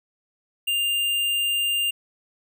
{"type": "tone with hard clipping", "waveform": "sine", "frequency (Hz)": 2800, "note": "F7", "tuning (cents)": 4, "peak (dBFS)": -22, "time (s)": [0.67, 1.91], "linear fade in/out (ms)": 10, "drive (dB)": 15, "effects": []}